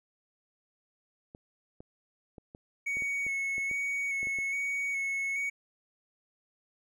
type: clicks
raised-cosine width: 2 ms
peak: -33 dBFS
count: 12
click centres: 1.349 / 1.805 / 2.382 / 2.549 / 2.97 / 3.022 / 3.266 / 3.581 / 3.713 / 4.23 / 4.271 / 4.387 s
type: tone with vibrato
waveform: triangle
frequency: 2217 Hz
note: C#7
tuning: in tune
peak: -28 dBFS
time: 2.86-5.5 s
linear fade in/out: 10 ms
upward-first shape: square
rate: 1.2 Hz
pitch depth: 18 cents each way
effects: none